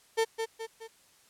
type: tone with echo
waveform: 35% pulse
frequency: 450 Hz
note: A4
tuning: 39 cents sharp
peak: -22 dBFS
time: 0.17-0.25 s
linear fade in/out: 20 ms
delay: 210 ms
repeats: 3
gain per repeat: -6 dB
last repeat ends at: 0.88 s
effects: white hiss -62 dBFS RMS until 1.29 s + low-pass 11000 Hz 12 dB/octave